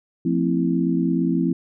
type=chord; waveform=sine; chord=F major seventh; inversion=none; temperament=equal with one note detuned; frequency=174.61 / 224.5 / 261.6 / 329.6 Hz; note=F3 / A3 / C4 / E4; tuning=0 / +35 / 0 / 0 cents; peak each=-22 / -27 / -22 / -24 dBFS; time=0.25-1.53 s; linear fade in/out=5 ms; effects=none